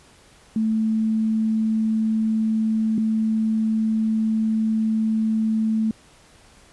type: tone pair in turn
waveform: sine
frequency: 220 / 220 Hz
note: A3 / A3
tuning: 0 / 0 cents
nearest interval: unison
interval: 0 cents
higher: neither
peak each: -18 dBFS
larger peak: neither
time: 0.56-2.98 / 2.98-5.91 s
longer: second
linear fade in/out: 2 ms
effects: pink hiss -52 dBFS RMS until 6.72 s + resampled to 24000 Hz